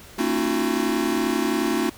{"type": "tone cluster", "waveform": "square", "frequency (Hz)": [226.1, 269.4, 303.3, 335.4, 365.9], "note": ["A3", "C#4", "D#4", "E4", "F#4"], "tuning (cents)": [47, -49, -44, 30, -19], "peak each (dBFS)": -28, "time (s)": [0.18, 1.9], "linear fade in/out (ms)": 10, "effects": ["pink hiss -45 dBFS RMS until 1.97 s"]}